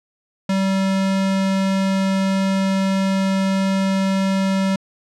square tone, 192.8 Hz, G3, 28 cents flat, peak -17 dBFS, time 0.49-4.76 s, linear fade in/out 5 ms, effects low-pass 7000 Hz 12 dB/octave

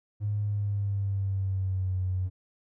triangle tone with pitch glide, 103.83 to 92.5 Hz, G#2 to F#2, 0 to 0 cents, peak -22 dBFS, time 0.2-2.3 s, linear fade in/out 50 ms, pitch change -200 cents, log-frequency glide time 0.42-1.99 s, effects tanh soft clip ceiling -24 dBFS

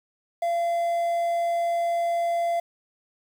triangle tone with quantisation, 684 Hz, F5, 36 cents flat, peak -20 dBFS, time 0.42-2.6 s, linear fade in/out 5 ms, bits 8, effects none

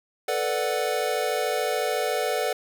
square chord, B minor seventh, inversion third, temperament equal, 440 / 493.9 / 587.3 / 740 Hz, A4 / B4 / D5 / F#5, 0 / 0 / 0 / 0 cents, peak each -30 dBFS, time 0.28-2.53 s, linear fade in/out 5 ms, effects none

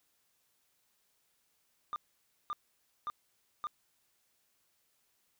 sine tone bursts, 1203 Hz, D6, 41 cents sharp, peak -31 dBFS, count 4, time 1.93-3.67 s, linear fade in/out 0 ms, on 30 ms, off 540 ms, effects tanh soft clip ceiling -33 dBFS + white hiss -75 dBFS RMS until 5.39 s

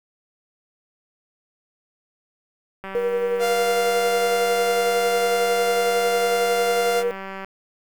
click train, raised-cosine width 0.5 ms, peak -19 dBFS, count 890, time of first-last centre 2.84-7.446 s, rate 193 Hz
sine tone with tremolo, 478.4 Hz, A#4, 45 cents sharp, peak -18 dBFS, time 2.95-7.11 s, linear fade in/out 0 ms, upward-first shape sine, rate 11 Hz, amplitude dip 40%
sawtooth tone, 697 Hz, F5, 4 cents flat, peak -18 dBFS, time 3.39-7.04 s, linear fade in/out 50 ms
effects 8-bit

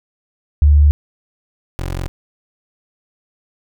sine / 20% pulse tone pair in turn, 73.3 / 44.8 Hz, D2 / F1, -3 / +45 cents, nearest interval major sixth, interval 852 cents, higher first, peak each -6 / -16 dBFS, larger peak first, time 0.62-0.91 / 1.79-2.08 s, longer neither, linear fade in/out 0 ms, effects none

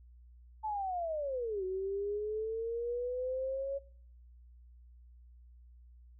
sine linear two-way sweep, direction down then up, 880 to 370 to 556 Hz, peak -33 dBFS, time 0.63-3.79 s, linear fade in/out 20 ms, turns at 1.64 s, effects noise-tail reverb RT60 0.6 s tail -21 dB re dry + added 60 Hz sine -54 dBFS peak until 6.19 s

